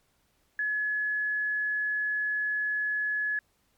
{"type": "tone", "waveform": "sine", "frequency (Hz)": 1700, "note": "G#6", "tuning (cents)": 40, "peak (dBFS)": -26, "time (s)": [0.59, 3.39], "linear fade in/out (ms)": 2, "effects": ["pink hiss -70 dBFS RMS until 3.77 s", "MP3 96 kbps"]}